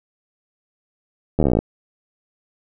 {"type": "slowing click train", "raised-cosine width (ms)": 2, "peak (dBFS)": -4, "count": 14, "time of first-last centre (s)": [1.39, 1.59], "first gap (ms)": 12, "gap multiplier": 1.04, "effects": []}